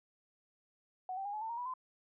sine tone with pitch steps, 742 / 777.1 / 813.8 / 852.3 / 892.6 / 934.9 / 979.1 / 1025.4 Hz, F#5 / G5 / G#5 / G#5 / A5 / A#5 / B5 / C6, +5 / -15 / -35 / +45 / +25 / +5 / -15 / -35 cents, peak -37 dBFS, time 1.09-1.738 s, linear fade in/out 2 ms, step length 81 ms, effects none

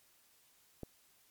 click, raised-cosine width 2 ms, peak -29 dBFS, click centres 0.833 s, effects white hiss -68 dBFS RMS until 1.3 s + MP3 96 kbps

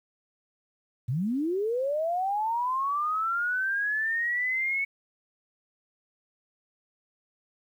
sine linear sweep, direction up, 110 to 2223 Hz, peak -25 dBFS, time 1.08-4.85 s, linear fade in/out 10 ms, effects 10-bit

